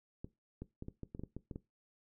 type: clicks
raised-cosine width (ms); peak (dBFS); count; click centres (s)
3; -30; 11; 0.245 / 0.62 / 0.824 / 0.884 / 1.033 / 1.149 / 1.195 / 1.236 / 1.366 / 1.512 / 1.559
effects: noise-tail reverb RT60 0.2 s tail -18 dB re dry